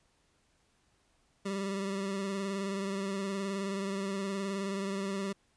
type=tone with vibrato; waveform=25% pulse; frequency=196 Hz; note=G3; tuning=in tune; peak=-29 dBFS; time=1.45-5.33 s; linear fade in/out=10 ms; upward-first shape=sine; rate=19 Hz; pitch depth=35 cents each way; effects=pink hiss -71 dBFS RMS until 5.56 s + resampled to 22050 Hz